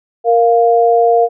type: tone pair together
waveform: sine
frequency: 466.2 / 698.5 Hz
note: A#4 / F5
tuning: 0 / 0 cents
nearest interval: perfect fifth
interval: 700 cents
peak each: -10 dBFS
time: 0.24-1.29 s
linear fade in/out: 50 ms
effects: none